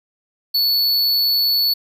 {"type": "tone", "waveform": "square", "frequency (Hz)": 4435, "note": "C#8", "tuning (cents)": 0, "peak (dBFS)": -15, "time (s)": [0.54, 1.74], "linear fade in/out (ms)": 10, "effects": []}